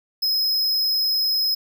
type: tone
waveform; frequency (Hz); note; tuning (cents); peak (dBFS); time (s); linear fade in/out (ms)
square; 5110; D#8; +45; -19; 0.22-1.55; 10
effects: none